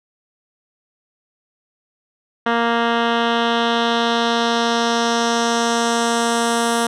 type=tone with low-pass filter sweep; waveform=10% pulse; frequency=233.1 Hz; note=A#3; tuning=in tune; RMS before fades=-18 dBFS; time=2.46-6.87 s; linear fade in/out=5 ms; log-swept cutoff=2300 to 10000 Hz; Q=1.8; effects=none